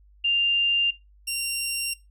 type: tone pair in turn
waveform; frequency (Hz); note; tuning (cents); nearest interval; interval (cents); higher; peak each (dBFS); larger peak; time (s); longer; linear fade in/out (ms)
sine / 15% pulse; 2794 / 2764; F7 / F7; 0 / -19; unison; 19; first; -19; neither; 0.24-0.91 / 1.27-1.94; neither; 10
effects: noise-tail reverb RT60 0.2 s tail -18 dB re dry + added 50 Hz sine -52 dBFS peak until 2.1 s